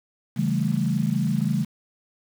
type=chord; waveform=sine; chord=A dominant seventh; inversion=first; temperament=equal with one note detuned; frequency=138.59 / 164.81 / 196 / 219.4 Hz; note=C#3 / E3 / G3 / A3; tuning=0 / 0 / 0 / -5 cents; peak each=-26 dBFS; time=0.36-1.65 s; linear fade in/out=20 ms; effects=7-bit